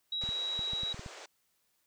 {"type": "tone", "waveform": "sine", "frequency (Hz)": 3866, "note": "B7", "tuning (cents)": -38, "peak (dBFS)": -32, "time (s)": [0.12, 0.93], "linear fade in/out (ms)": 5}
{"type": "band-pass noise", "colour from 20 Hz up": "pink", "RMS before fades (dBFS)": -49, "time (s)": [0.21, 1.26], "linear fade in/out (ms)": 5, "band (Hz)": [370, 7800], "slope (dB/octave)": 48}
{"type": "clicks", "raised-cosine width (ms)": 5, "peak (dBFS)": -31, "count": 8, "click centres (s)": [0.238, 0.29, 0.592, 0.734, 0.834, 0.944, 0.994, 1.062]}
{"effects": ["white hiss -75 dBFS RMS until 1.86 s"]}